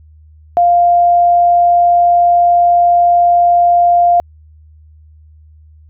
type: tone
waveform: sine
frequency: 698.5 Hz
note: F5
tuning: in tune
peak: -6 dBFS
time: 0.57-4.2 s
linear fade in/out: 0 ms
effects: added 77 Hz sine -39 dBFS peak until 5.89 s